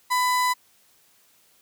35% pulse tone, 999 Hz, B5, 20 cents sharp, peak -18 dBFS, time 0.1-0.54 s, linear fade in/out 20 ms, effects white hiss -60 dBFS RMS until 1.61 s + high-pass 80 Hz 12 dB/octave

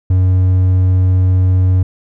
triangle tone, 92.5 Hz, F#2, in tune, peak -6 dBFS, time 0.1-1.83 s, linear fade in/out 5 ms, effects none

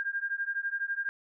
sine beating tone pair, 1600 / 1612 Hz, G6 / G6, +35 / +48 cents, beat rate 12 Hz, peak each -33 / -33 dBFS, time 0-1.09 s, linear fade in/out 0 ms, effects none

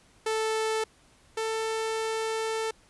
sawtooth tone pair in turn, 440 / 444.1 Hz, A4 / A4, 0 / +16 cents, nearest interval unison, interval 16 cents, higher second, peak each -22 / -24 dBFS, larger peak first, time 0.26-0.84 / 1.37-2.71 s, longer second, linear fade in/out 5 ms, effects pink hiss -60 dBFS RMS until 2.89 s + resampled to 24000 Hz

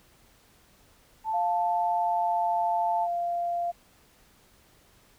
sine tone, 880 Hz, A5, in tune, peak -26 dBFS, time 1.24-3.08 s, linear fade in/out 50 ms
sine tone with pitch glide, 700 to 693.2 Hz, F5 to F5, +4 to -13 cents, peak -26 dBFS, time 1.33-3.72 s, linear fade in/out 20 ms, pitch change -17 cents, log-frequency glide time 1.89-2.56 s
effects pink hiss -60 dBFS RMS until 5.18 s

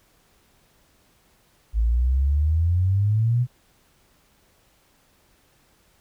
sine exponential sweep, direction up, 53.4 to 126.1 Hz, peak -17 dBFS, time 1.73-3.47 s, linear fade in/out 50 ms, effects pink hiss -61 dBFS RMS until 6 s

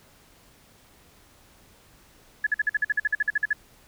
sine tone bursts, 1702 Hz, G#6, 42 cents sharp, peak -19 dBFS, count 15, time 2.44-3.531 s, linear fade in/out 5 ms, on 27 ms, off 49 ms, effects pink hiss -56 dBFS RMS until 3.87 s

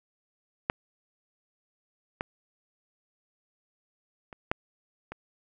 clicks, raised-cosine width 0.5 ms, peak -9 / -15 / -28 / -10 / -23 dBFS, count 5, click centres 0.699 / 2.209 / 4.328 / 4.515 / 5.12 s, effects none

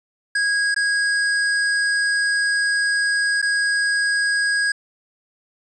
square tone with dropouts, 1645 Hz, G#6, 17 cents flat, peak -18 dBFS, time 0.35-4.72 s, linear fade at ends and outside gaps 5 ms, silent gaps 0.745-0.762 / 3.417-3.425 s, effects resampled to 22050 Hz

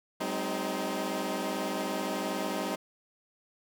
15% pulse tone cluster, 190.4 / 210.3 / 261.1 / 312.3 Hz, F#3 / G#3 / C4 / D#4, +50 / +22 / -3 / +7 cents, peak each -30 / -32 / -30 / -29 dBFS, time 0.2-2.76 s, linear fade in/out 10 ms, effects none

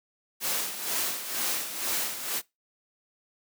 white noise with tremolo, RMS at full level -28 dBFS, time 0.4-2.42 s, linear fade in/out 50 ms, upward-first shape sine, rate 2.1 Hz, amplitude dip 65%, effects noise-tail reverb RT60 0.2 s tail -22 dB re dry + high-pass 200 Hz 12 dB/octave

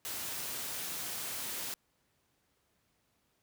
white noise, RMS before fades -39 dBFS, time 0.05-1.74 s, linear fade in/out 0 ms, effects pink hiss -75 dBFS RMS until 3.42 s + high-pass 60 Hz 12 dB/octave

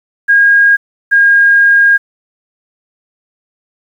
sine tone pair in turn, 1629 / 1623.2 Hz, G#6 / G#6, -34 / -40 cents, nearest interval unison, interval 6 cents, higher first, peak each -4 dBFS, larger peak neither, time 0.28-0.77 / 1.11-1.98 s, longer second, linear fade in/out 20 ms, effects 7-bit

